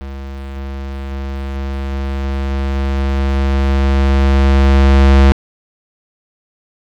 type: tone with level ramp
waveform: square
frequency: 68.1 Hz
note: C#2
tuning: 30 cents flat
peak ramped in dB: -26 to -5 dBFS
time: 0.01-5.32 s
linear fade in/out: 0 ms
effects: low-pass 4000 Hz 12 dB/octave + 7-bit